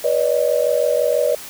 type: tone cluster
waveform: sine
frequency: 488.4 / 571 / 617 Hz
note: B4 / D5 / D#5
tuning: -19 / -49 / -15 cents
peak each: -19 dBFS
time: 0.04-1.35 s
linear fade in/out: 5 ms
effects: white hiss -35 dBFS RMS until 1.49 s